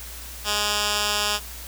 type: tone with band-pass filter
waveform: 10% pulse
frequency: 207.7 Hz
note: G#3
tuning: in tune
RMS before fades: -24 dBFS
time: 0.44-1.4 s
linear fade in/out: 50 ms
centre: 4800 Hz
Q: 0.81
effects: added 60 Hz sine -39 dBFS peak until 1.67 s + white hiss -39 dBFS RMS until 1.67 s